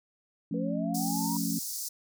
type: chord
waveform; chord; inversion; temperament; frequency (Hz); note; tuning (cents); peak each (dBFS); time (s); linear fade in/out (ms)
sine; F augmented; none; equal; 174.61 / 220 / 277.2; F3 / A3 / C#4; 0 / 0 / 0; -33; 0.51-1.59; 5
type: linear sweep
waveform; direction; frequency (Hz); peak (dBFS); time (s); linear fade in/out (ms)
sine; up; 475.2 to 966; -35; 0.54-1.37; 2
type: high-pass noise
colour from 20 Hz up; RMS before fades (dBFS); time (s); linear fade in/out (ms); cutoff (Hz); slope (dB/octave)
pink; -36; 0.94-1.89; 10; 4800; 48
effects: none